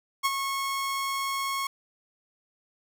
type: tone with ADSR envelope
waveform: sawtooth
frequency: 1094 Hz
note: C#6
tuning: 23 cents flat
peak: -17 dBFS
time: 0.23-1.67 s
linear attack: 25 ms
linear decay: 34 ms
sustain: -7 dB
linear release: 3 ms
effects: none